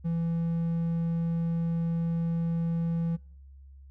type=tone; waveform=triangle; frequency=166.9 Hz; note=E3; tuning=22 cents sharp; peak=-24 dBFS; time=0.04-3.17 s; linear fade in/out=20 ms; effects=noise-tail reverb RT60 0.6 s tail -26 dB re dry + added 68 Hz sine -47 dBFS peak until 3.9 s